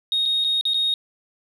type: tone with dropouts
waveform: sine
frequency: 3730 Hz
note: A#7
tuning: in tune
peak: -17 dBFS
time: 0.12-0.94 s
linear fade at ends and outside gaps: 1 ms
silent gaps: 0.255-0.259 / 0.441-0.446 / 0.611-0.653 / 0.736-0.743 s
effects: tanh soft clip ceiling -15 dBFS